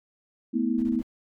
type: chord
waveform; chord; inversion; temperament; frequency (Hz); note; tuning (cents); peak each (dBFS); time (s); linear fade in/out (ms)
sine; A suspended second; none; equal with one note detuned; 220 / 246.9 / 322.8; A3 / B3 / E4; 0 / 0 / -36; -28 / -25 / -29; 0.53-1.02; 20
type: noise bursts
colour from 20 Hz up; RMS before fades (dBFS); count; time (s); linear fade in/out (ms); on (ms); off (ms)
brown; -44; 4; 0.78-1.031; 5; 47; 21
effects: none